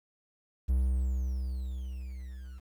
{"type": "tone with level ramp", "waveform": "triangle", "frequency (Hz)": 64, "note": "C2", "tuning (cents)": -38, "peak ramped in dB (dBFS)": [-21, -40], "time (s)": [0.68, 2.6], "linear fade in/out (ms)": 20, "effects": ["10-bit"]}